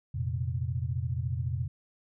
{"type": "chord", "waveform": "sine", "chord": "F suspended fourth", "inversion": "none", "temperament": "equal", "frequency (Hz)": [87.31, 116.54, 130.81], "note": ["F2", "Bb2", "C3"], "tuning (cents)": [0, 0, 0], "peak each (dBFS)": -33, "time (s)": [0.14, 1.68], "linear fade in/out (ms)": 10, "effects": []}